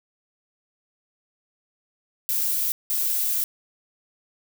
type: noise bursts at uneven times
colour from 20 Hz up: violet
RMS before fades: -24 dBFS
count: 2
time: 2.29-2.72 / 2.9-3.44 s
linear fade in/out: 0 ms
effects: none